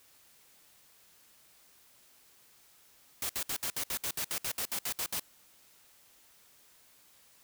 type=noise bursts; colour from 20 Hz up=white; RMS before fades=-34 dBFS; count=15; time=3.22-5.197 s; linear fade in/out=2 ms; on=73 ms; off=63 ms; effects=white hiss -62 dBFS RMS until 7.43 s